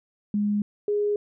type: tone pair in turn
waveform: sine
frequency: 206.8 / 413.8 Hz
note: G#3 / G#4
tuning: -7 / -6 cents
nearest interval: octave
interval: 1201 cents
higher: second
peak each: -21 dBFS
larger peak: neither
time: 0.34-0.62 / 0.88-1.16 s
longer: neither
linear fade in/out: 2 ms
effects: none